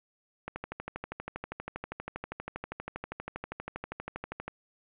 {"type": "click train", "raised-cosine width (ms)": 0.5, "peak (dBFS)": -21, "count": 51, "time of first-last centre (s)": [0.48, 4.48], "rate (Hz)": 12.5, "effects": ["resampled to 8000 Hz", "10-bit"]}